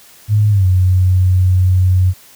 sine tone with pitch glide, 105.2 to 92.11 Hz, G#2 to F#2, +23 to -7 cents, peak -8 dBFS, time 0.28-2.14 s, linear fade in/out 50 ms, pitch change -230 cents, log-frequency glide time 0.5-0.66 s, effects white hiss -43 dBFS RMS until 2.35 s

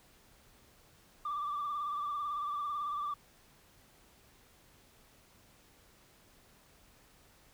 sine tone with vibrato, 1174.7 Hz, D6, in tune, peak -32 dBFS, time 1.25-3.14 s, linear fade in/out 5 ms, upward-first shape sine, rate 18 Hz, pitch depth 48 cents each way, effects tanh soft clip ceiling -31 dBFS + pink hiss -63 dBFS RMS until 7.53 s

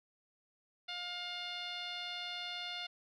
10% pulse tone with low-pass filter, 709 Hz, F5, 26 cents sharp, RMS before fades -42 dBFS, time 0.88-2.87 s, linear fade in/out 10 ms, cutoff 3800 Hz, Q 2.8, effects none

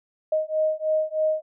sine beating tone pair, 622.3 / 625.5 Hz, D#5 / D#5, 0 / +9 cents, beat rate 3.2 Hz, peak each -24 dBFS, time 0.32-1.42 s, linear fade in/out 5 ms, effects none

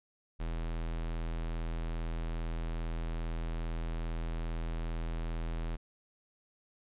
square tone, 41.2 Hz, E1, in tune, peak -34 dBFS, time 0.39-5.77 s, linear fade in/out 20 ms, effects resampled to 8000 Hz

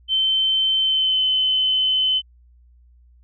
sine tone with pitch glide, 3088 to 3047 Hz, G7 to G7, -27 to -50 cents, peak -16 dBFS, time 0.08-2.22 s, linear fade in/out 50 ms, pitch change -23 cents, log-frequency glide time 0.8-1.22 s, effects added 60 Hz sine -49 dBFS peak until 3.23 s

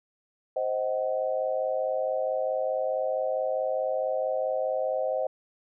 sine chord, C diminished, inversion none, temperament just, 523.3 / 627.9 / 753.5 Hz, C5 / Eb5 / Gb5, 0 / +16 / +31 cents, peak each -28 / -29 / -34 dBFS, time 0.56-5.27 s, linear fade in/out 5 ms, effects none

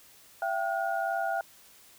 sine tone cluster, 674 / 777 / 1439 Hz, E5 / G5 / F#6, +38 / -16 / -49 cents, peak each -31 / -31 / -34 dBFS, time 0.42-1.41 s, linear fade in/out 2 ms, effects white hiss -56 dBFS RMS until 1.98 s

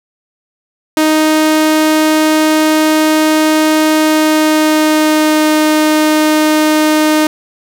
sawtooth tone with pitch glide, 311.1 to 307.9 Hz, D#4 to D#4, 0 to -18 cents, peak -4 dBFS, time 0.97-7.27 s, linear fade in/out 2 ms, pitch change -18 cents, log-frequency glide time 3.93-5.47 s, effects none

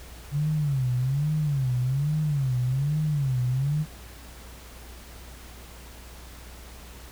sine tone with vibrato, 138.59 Hz, C#3, in tune, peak -22 dBFS, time 0.31-3.86 s, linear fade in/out 50 ms, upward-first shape sine, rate 1.2 Hz, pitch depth 190 cents each way, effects added 60 Hz sine -44 dBFS peak until 7.11 s + pink hiss -47 dBFS RMS until 7.11 s

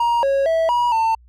triangle tone with pitch steps, 943 / 549 / 653 / 964 / 897 Hz, A#5 / C#5 / E5 / B5 / A5, +20 / -17 / -17 / -42 / +33 cents, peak -13 dBFS, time 0-1.15 s, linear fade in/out 5 ms, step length 230 ms, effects added 60 Hz sine -46 dBFS peak until 1.28 s

